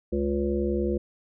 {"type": "harmonic tone", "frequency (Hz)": 70.5, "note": "C#2", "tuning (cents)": 30, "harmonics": [1, 3, 5, 7, 8], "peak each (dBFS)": [-30, -29, -27, -31, -38], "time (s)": [0.12, 0.98], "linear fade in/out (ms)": 10, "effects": []}